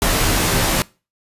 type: noise with comb filter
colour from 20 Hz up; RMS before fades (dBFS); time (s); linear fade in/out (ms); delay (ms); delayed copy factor
pink; -17; 0.02-0.82; 0; 14; -0.6
effects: noise-tail reverb RT60 0.3 s tail -22 dB re dry + resampled to 32000 Hz